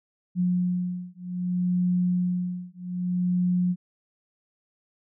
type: beating tone pair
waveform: sine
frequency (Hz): 179.1 / 179.73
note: F3 / F3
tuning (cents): +44 / +50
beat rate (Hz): 0.63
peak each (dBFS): -26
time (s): 0.35-3.76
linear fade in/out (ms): 50
effects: none